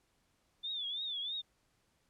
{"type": "tone with vibrato", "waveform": "sine", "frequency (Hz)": 3520, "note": "A7", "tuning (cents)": 0, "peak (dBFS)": -36, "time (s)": [0.63, 1.42], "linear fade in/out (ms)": 20, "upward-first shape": "triangle", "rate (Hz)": 3.1, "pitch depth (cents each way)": 140, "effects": ["pink hiss -75 dBFS RMS until 2.09 s", "low-pass 11000 Hz 12 dB/octave"]}